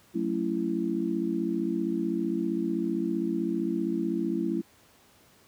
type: chord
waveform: sine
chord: F# minor seventh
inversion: none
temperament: just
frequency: 185 / 222 / 277.5 / 333 Hz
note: F#3 / A3 / C#4 / E4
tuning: 0 / +16 / +2 / +18 cents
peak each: -33 / -32 / -33 / -29 dBFS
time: 0.14-4.62 s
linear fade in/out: 20 ms
effects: pink hiss -59 dBFS RMS until 5.47 s + high-pass 80 Hz 12 dB/octave